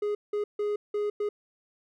triangle tone bursts at uneven times, 415.3 Hz, G#4, in tune, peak -24 dBFS, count 5, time 0.02-0.15 / 0.33-0.44 / 0.59-0.76 / 0.94-1.1 / 1.2-1.29 s, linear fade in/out 5 ms, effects none

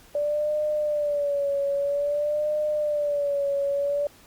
sine tone with vibrato, 582 Hz, D5, 16 cents flat, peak -22 dBFS, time 0.15-4.07 s, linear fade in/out 2 ms, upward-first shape sine, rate 0.51 Hz, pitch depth 65 cents each way, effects pink hiss -53 dBFS RMS until 4.26 s + Opus 48 kbps

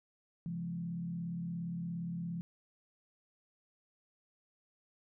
sine tone with frequency modulation, 171.1 Hz, F3, 35 cents flat, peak -36 dBFS, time 0.46-2.41 s, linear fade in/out 0 ms, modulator 37.2 Hz, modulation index 0.63, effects none

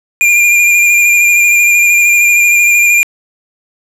square tone with vibrato, 2405 Hz, D7, 41 cents sharp, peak -6 dBFS, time 0.21-3.03 s, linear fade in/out 0 ms, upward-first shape square, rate 13 Hz, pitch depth 18 cents each way, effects low-pass 12000 Hz 12 dB/octave

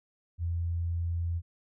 sine tone, 85 Hz, F2, 46 cents flat, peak -28 dBFS, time 0.38-1.42 s, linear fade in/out 50 ms, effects none

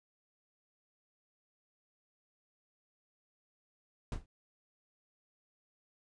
brown noise with exponential decay, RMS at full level -28 dBFS, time 4.12-4.26 s, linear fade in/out 2 ms, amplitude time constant 30 ms, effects resampled to 22050 Hz

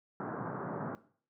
pink band-pass noise, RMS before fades -39 dBFS, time 0.2-0.95 s, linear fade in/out 0 ms, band 120 to 1500 Hz, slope 48 dB/octave, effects noise-tail reverb RT60 0.5 s tail -18 dB re dry

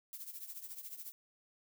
violet noise with tremolo, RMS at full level -44 dBFS, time 0.13-1.12 s, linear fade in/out 0 ms, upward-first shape triangle, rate 14 Hz, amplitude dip 80%, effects none

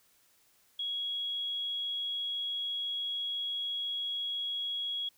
sine tone, 3322 Hz, G#7, in tune, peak -32 dBFS, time 0.79-5.09 s, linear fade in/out 5 ms, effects white hiss -67 dBFS RMS until 5.17 s

